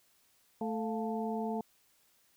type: harmonic tone with a mistuned harmonic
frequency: 220 Hz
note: A3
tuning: in tune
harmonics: 1 / 2 / 3 / 4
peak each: -35 / -38 / -40 / -41 dBFS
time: 0.61-1.61 s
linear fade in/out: 2 ms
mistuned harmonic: 3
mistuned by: +95 cents
effects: white hiss -69 dBFS RMS until 2.36 s